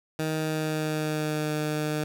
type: tone with pitch glide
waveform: 15% pulse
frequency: 156.9 to 152.17 Hz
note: D#3 to D#3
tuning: +15 to -38 cents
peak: -20 dBFS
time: 0.19-2.04 s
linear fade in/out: 2 ms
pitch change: -53 cents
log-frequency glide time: 0.35-1.52 s
effects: none